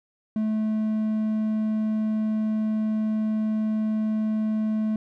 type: tone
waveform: triangle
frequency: 216.7 Hz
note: A3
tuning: 26 cents flat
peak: -20 dBFS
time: 0.36-4.96 s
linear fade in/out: 2 ms
effects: none